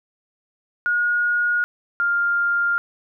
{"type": "tone pair in turn", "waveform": "sine", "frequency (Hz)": [1440, 1400.6], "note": ["F#6", "F6"], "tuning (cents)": [-47, 5], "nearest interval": "unison", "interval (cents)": 48, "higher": "first", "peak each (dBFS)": -17, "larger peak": "neither", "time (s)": [[0.86, 1.64], [2, 2.78]], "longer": "neither", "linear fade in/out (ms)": 0, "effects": []}